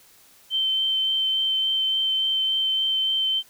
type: tone with vibrato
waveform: sine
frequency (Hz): 3100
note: G7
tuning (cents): -20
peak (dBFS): -20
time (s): 0.5-3.43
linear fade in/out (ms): 50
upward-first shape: sine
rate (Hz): 3.5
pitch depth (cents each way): 9
effects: white hiss -54 dBFS RMS until 3.49 s